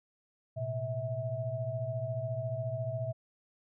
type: tone cluster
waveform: sine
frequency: 113.8 / 128 / 648 Hz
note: A#2 / C3 / E5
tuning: -41 / -38 / -30 cents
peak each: -37 / -37 / -36 dBFS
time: 0.56-3.13 s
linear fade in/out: 20 ms
effects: none